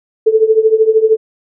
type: tone with tremolo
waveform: sine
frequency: 440 Hz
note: A4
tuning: in tune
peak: -3 dBFS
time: 0.26-1.17 s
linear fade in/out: 10 ms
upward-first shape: triangle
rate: 13 Hz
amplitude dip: 90%
effects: none